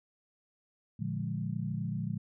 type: chord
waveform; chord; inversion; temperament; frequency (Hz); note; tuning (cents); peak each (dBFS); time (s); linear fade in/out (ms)
sine; Bb dominant seventh; none; equal with one note detuned; 115.47 / 146.83 / 174.61 / 207.7; Bb2 / D3 / F3 / Ab3; -16 / 0 / 0 / 0; -37 / -37 / -37 / -39; 0.99-2.18; 10
effects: none